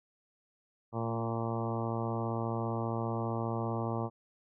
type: harmonic tone with a mistuned harmonic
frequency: 114.9 Hz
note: A#2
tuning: 25 cents flat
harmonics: 1 / 2 / 3 / 4 / 5 / 6 / 7 / 8 / 9 / 10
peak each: -35 / -38 / -40 / -41 / -42 / -43 / -43 / -44 / -45 / -45 dBFS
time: 0.92-4.1 s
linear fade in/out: 50 ms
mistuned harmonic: 2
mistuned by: -15 cents
effects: none